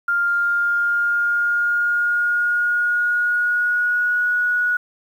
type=tone with pitch glide; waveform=sine; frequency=1400 to 1460.3 Hz; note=F6 to F#6; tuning=+4 to -23 cents; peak=-16 dBFS; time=0.08-4.77 s; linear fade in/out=5 ms; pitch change=+73 cents; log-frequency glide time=0.26-4.3 s; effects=8-bit